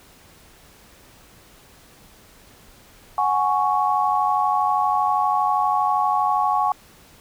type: chord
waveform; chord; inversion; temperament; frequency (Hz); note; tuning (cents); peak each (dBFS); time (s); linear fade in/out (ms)
sine; F# suspended second; none; just; 740 / 832.5 / 1110; F#5 / G#5 / C#6; 0 / +4 / +2; -23 / -21 / -21; 3.18-6.72; 2
effects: pink hiss -50 dBFS RMS until 7.2 s